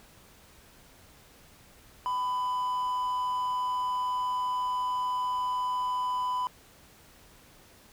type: tone with amplitude modulation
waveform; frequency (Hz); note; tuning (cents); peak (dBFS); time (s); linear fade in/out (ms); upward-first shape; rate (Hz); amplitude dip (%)
triangle; 1000; B5; +21; -24; 2.06-6.47; 0; sine; 214; 30
effects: pink hiss -56 dBFS RMS until 7.92 s